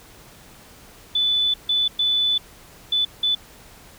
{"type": "tone bursts at uneven times", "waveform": "sine", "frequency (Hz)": 3487, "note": "A7", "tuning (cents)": -16, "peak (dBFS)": -17, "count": 5, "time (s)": [[1.15, 1.54], [1.69, 1.88], [1.99, 2.38], [2.92, 3.05], [3.23, 3.35]], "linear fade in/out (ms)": 5, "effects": ["pink hiss -47 dBFS RMS until 3.98 s"]}